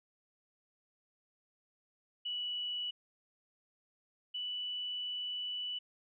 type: tone pair in turn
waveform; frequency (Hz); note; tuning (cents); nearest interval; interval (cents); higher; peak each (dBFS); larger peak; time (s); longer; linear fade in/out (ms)
sine; 2948 / 2967; F#7 / F#7; -7 / +4; unison; 11; second; -35 / -36; first; 2.25-2.91 / 4.34-5.79; second; 10
effects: none